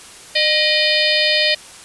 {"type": "harmonic tone with a mistuned harmonic", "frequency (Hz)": 608, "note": "D#5", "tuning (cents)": -40, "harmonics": [1, 3, 4, 5, 6, 7, 8], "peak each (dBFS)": [-21, -21, -21, -21, -21, -21, -21], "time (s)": [0.35, 1.55], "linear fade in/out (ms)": 10, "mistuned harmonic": 3, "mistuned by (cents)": 58, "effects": ["white hiss -39 dBFS RMS until 1.84 s", "resampled to 24000 Hz"]}